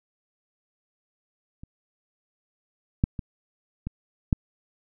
clicks, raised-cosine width 5 ms, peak -29 / -7 / -19 / -18 / -7 dBFS, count 5, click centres 1.635 / 3.039 / 3.192 / 3.87 / 4.328 s, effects none

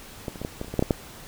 clicks, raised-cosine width 2 ms, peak -16 / -26 / -19 / -15 / -17 / -27 / -29 / -19 / -7 / -8 / -6 dBFS, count 11, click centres 0.282 / 0.358 / 0.416 / 0.449 / 0.614 / 0.646 / 0.682 / 0.74 / 0.793 / 0.825 / 0.908 s, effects pink hiss -44 dBFS RMS until 1.27 s

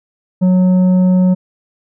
sine tone with tanh clipping, 183.5 Hz, F#3, 14 cents flat, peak -9 dBFS, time 0.41-1.35 s, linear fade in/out 20 ms, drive 7 dB, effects none

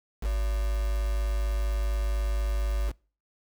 sine tone with quantisation, 52.1 Hz, G#1, 6 cents sharp, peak -24 dBFS, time 0.21-2.93 s, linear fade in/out 50 ms, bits 6, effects noise-tail reverb RT60 0.4 s tail -26 dB re dry

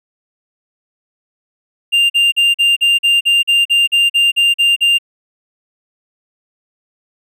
triangle tone bursts, 2794 Hz, F7, in tune, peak -7 dBFS, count 14, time 1.92-4.986 s, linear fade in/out 20 ms, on 180 ms, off 42 ms, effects none

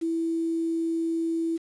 sine tone with quantisation, 329.6 Hz, E4, in tune, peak -24 dBFS, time 0.01-1.58 s, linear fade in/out 20 ms, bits 8, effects resampled to 24000 Hz

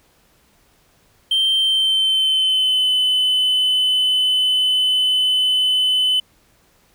triangle tone with pitch glide, 3136 to 3022 Hz, G7 to F#7, 0 to +36 cents, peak -12 dBFS, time 1.31-6.2 s, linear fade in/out 5 ms, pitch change -64 cents, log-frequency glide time 1.56-2.92 s, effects tanh soft clip ceiling -8 dBFS + pink hiss -57 dBFS RMS until 6.94 s

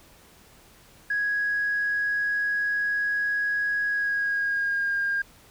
sine tone with pitch glide, 1661.2 to 1612 Hz, G#6 to G6, 0 to +48 cents, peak -22 dBFS, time 1.1-5.22 s, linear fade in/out 5 ms, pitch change -52 cents, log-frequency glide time 3.87-4.97 s, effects tanh soft clip ceiling -18 dBFS + pink hiss -54 dBFS RMS until 5.5 s

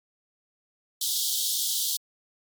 pink high-pass noise, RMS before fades -27 dBFS, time 1.01-1.97 s, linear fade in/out 5 ms, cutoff 3200 Hz, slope 96 dB/octave, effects MP3 96 kbps

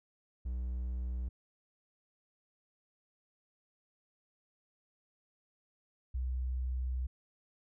triangle / sine tone pair in turn, 61.74 / 63.29 Hz, B1 / B1, 0 / +43 cents, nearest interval unison, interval 43 cents, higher second, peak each -32 / -32 dBFS, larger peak neither, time 0.45-1.29 / 6.14-7.07 s, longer second, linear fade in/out 10 ms, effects none

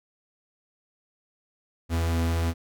45% pulse tone pair together, 83.28 / 246.9 Hz, E2 / B3, +18 / 0 cents, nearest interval octave + perfect fifth, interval 1882 cents, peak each -23 / -35 dBFS, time 1.89-2.54 s, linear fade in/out 50 ms, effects none

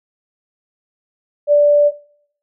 sine tone, 585 Hz, D5, 7 cents flat, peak -7 dBFS, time 1.47-1.92 s, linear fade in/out 50 ms, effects noise-tail reverb RT60 0.6 s tail -18 dB re dry

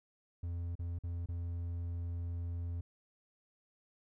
triangle tone with dropouts, 85.9 Hz, F2, 28 cents flat, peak -34 dBFS, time 0.43-2.81 s, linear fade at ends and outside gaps 5 ms, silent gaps 0.754-0.792 / 0.988-1.036 / 1.26-1.287 s, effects none

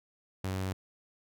sawtooth tone, 94.6 Hz, F#2, 39 cents sharp, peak -28 dBFS, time 0.44-0.73 s, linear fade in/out 5 ms, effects none

